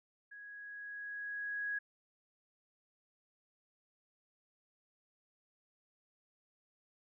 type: tone with level ramp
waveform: sine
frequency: 1661.2 Hz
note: G#6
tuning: in tune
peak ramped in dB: -49 to -34 dBFS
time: 0.31-1.79 s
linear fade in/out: 10 ms
effects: none